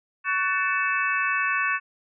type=harmonic tone with a mistuned harmonic; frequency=374.7 Hz; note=F#4; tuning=22 cents sharp; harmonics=3 / 4 / 5 / 6 / 7; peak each=-27 / -27 / -28 / -33 / -28 dBFS; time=0.24-1.8 s; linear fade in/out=50 ms; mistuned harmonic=5; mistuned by=-99 cents; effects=none